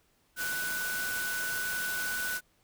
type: tone in noise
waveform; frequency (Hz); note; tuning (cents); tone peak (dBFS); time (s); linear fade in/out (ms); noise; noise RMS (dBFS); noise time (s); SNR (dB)
sine; 1488; F#6; +9; -32; 0.36-2.41; 50; white; -37; 0.36-2.41; +2
effects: pink hiss -69 dBFS RMS until 2.63 s